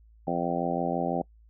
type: harmonic tone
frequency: 86 Hz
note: F2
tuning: 26 cents flat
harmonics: 2 / 3 / 4 / 5 / 6 / 7 / 8 / 9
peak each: -33 / -33 / -35 / -38 / -35 / -34 / -35 / -32 dBFS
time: 0.27-1.22 s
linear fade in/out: 5 ms
effects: noise-tail reverb RT60 0.1 s tail -24 dB re dry + added 55 Hz sine -53 dBFS peak until 1.49 s